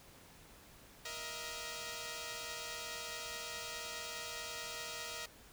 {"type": "tone cluster", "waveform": "5% pulse", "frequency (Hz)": [472.2, 628, 671], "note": ["A#4", "D#5", "E5"], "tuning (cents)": [22, 16, 31], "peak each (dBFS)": [-35, -34, -38], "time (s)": [1.05, 5.26], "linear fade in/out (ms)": 5, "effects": ["pink hiss -59 dBFS RMS until 5.52 s"]}